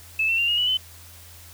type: tone with pitch steps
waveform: sine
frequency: 2616 / 2696 / 2778 / 2863 / 2950 / 3040 Hz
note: E7 / E7 / F7 / F7 / F#7 / F#7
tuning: -14 / +38 / -10 / +42 / -6 / +46 cents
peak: -19 dBFS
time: 0.19-0.772 s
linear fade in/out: 5 ms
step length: 97 ms
effects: added 85 Hz sine -47 dBFS peak until 1.53 s + white hiss -47 dBFS RMS until 1.53 s